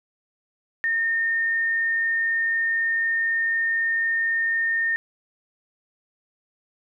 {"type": "tone", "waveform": "sine", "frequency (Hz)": 1826, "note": "A#6", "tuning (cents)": -36, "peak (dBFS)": -20, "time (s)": [0.84, 4.96], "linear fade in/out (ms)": 0, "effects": []}